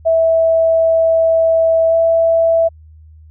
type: tone with pitch glide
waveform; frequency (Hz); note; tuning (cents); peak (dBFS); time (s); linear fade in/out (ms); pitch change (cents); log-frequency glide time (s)
sine; 654 to 660.1; E5 to E5; -14 to +2; -9; 0.05-2.69; 20; +16; 1.89-1.94
effects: added 78 Hz sine -38 dBFS peak until 3.3 s